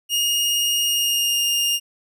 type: tone with pitch glide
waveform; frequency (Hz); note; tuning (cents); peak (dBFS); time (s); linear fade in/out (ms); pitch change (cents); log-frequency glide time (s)
sawtooth; 2853 to 2823; F7 to F7; +36 to +18; -15; 0.09-1.8; 50; -18; 0.85-1.44
effects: none